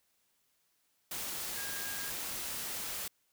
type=tone in noise; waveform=sine; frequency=1628 Hz; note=G#6; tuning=35 cents flat; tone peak=-44 dBFS; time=1.57-2.1 s; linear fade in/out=5 ms; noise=white; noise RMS=-39 dBFS; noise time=1.11-3.08 s; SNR=-8 dB; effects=white hiss -75 dBFS RMS until 3.32 s